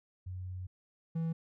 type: tone pair in turn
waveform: sine / triangle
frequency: 91.8 / 163.91 Hz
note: F#2 / E3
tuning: -13 / -10 cents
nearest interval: minor seventh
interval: 1003 cents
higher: second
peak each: -38 / -29 dBFS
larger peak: second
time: 0.26-0.67 / 1.15-1.33 s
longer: first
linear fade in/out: 10 ms
effects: none